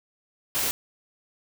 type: noise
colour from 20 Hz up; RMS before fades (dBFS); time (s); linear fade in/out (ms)
white; -26; 0.55-0.71; 0
effects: none